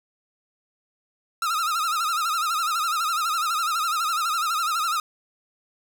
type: tone with vibrato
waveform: 45% pulse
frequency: 1300 Hz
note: E6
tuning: 24 cents flat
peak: -22 dBFS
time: 1.42-5 s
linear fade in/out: 2 ms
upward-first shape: sine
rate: 12 Hz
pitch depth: 110 cents each way
effects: none

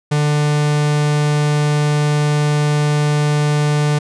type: tone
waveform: 45% pulse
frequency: 148.3 Hz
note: D3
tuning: 17 cents sharp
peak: -13 dBFS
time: 0.11-3.99 s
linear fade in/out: 10 ms
effects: resampled to 22050 Hz

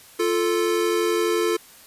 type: tone pair together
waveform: square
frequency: 348.3 / 440 Hz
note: F4 / A4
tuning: -5 / 0 cents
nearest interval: major third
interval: 405 cents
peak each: -23 dBFS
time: 0.19-1.57 s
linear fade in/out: 10 ms
effects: white hiss -48 dBFS RMS until 1.86 s + resampled to 32000 Hz

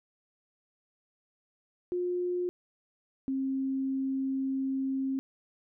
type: tone pair in turn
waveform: sine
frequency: 356.9 / 267.4 Hz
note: F4 / C4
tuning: +38 / +38 cents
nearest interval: perfect fourth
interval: 500 cents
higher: first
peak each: -28 dBFS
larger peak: neither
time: 1.92-2.49 / 3.28-5.19 s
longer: second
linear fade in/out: 0 ms
effects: none

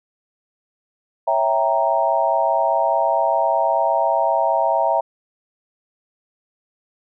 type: chord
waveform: sine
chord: C# diminished seventh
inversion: none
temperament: equal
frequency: 554.4 / 659.3 / 784 / 932.3 Hz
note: C#5 / E5 / G5 / Bb5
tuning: 0 / 0 / 0 / 0 cents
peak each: -24 / -19 / -22 / -20 dBFS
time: 1.27-5.01 s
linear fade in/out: 10 ms
effects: none

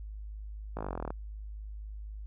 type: slowing click train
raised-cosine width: 1 ms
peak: -22 dBFS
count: 16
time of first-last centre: 0.77-1.105 s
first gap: 18 ms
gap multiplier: 1.03
effects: added 52 Hz sine -39 dBFS peak until 2.26 s

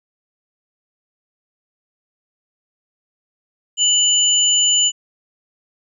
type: tone pair together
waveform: sine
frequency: 2960 / 7040 Hz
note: F#7 / A8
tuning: 0 / 0 cents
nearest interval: octave + minor third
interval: 1500 cents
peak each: -15 dBFS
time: 3.77-4.92 s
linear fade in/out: 50 ms
effects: none

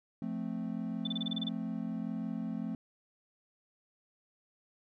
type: chord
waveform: triangle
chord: F major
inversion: none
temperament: equal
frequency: 174.61 / 220 / 261.6 Hz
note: F3 / A3 / C4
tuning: 0 / 0 / 0 cents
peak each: -38 / -35 / -38 dBFS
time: 0.22-2.75 s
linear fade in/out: 2 ms
type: tone bursts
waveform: sine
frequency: 3520 Hz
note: A7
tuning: in tune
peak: -33 dBFS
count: 9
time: 1.05-1.489 s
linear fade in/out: 5 ms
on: 23 ms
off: 29 ms
effects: none

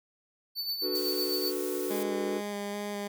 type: tone with tremolo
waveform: square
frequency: 4508 Hz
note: C#8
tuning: 28 cents sharp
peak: -29 dBFS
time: 0.55-1.53 s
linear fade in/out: 50 ms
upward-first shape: sine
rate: 7.9 Hz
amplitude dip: 55%
type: chord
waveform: triangle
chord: B minor seventh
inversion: first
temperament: equal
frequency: 293.7 / 370 / 440 / 493.9 Hz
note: D4 / F#4 / A4 / B4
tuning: 0 / 0 / 0 / 0 cents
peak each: -35 / -31 / -36 / -36 dBFS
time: 0.81-2.42 s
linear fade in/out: 50 ms
type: noise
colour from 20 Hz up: blue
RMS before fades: -40 dBFS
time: 0.95-2.03 s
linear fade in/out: 2 ms
type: tone with vibrato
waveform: 15% pulse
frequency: 204.4 Hz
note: G#3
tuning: 27 cents flat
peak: -27 dBFS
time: 1.9-3.08 s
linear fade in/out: 10 ms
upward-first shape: square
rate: 2.4 Hz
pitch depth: 10 cents each way
effects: none

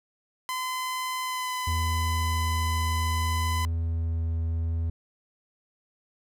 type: tone with pitch glide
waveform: sawtooth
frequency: 1022 to 1009.1 Hz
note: C6 to B5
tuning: -41 to +37 cents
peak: -25 dBFS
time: 0.49-3.65 s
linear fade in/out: 0 ms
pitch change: -22 cents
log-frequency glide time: 1.23-1.52 s
type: tone with vibrato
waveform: triangle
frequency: 82.41 Hz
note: E2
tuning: in tune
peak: -23 dBFS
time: 1.67-4.9 s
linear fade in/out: 5 ms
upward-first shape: triangle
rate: 0.65 Hz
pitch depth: 10 cents each way
effects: none

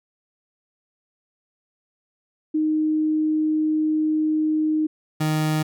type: tone pair in turn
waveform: sine / 30% pulse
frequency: 309.9 / 154.95 Hz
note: D#4 / D#3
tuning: -7 / -7 cents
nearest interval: octave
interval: 1200 cents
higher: first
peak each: -18 / -17 dBFS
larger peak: second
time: 2.54-4.87 / 5.2-5.63 s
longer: first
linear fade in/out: 10 ms
effects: none

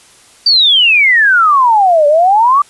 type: exponential two-way sweep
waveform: sine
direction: down then up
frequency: 4699 to 572 to 1190 Hz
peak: -5 dBFS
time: 0.46-2.62 s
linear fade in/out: 5 ms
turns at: 2.07 s
effects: white hiss -43 dBFS RMS until 2.69 s + resampled to 24000 Hz

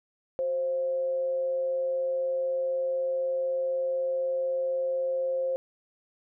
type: tone with amplitude modulation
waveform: sine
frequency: 527 Hz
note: C5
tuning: 12 cents sharp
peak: -24 dBFS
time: 0.39-5.56 s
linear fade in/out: 0 ms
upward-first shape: sine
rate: 154 Hz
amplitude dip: 30%
effects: none

